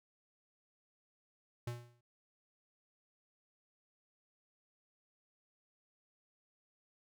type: tone with exponential decay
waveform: square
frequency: 120 Hz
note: B2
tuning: 49 cents flat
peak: -37 dBFS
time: 1.67-2.01 s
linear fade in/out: 5 ms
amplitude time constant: 73 ms
effects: none